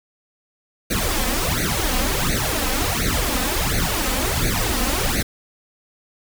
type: noise with flanger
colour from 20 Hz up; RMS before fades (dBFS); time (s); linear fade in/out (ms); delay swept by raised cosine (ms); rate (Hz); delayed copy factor
pink; -21; 0.9-5.23; 10; 0.47 to 3.97; 1.4; +0.95
effects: none